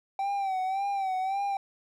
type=tone with vibrato; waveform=triangle; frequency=774 Hz; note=G5; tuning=22 cents flat; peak=-25 dBFS; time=0.19-1.57 s; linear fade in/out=2 ms; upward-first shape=sine; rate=1.8 Hz; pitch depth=66 cents each way; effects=none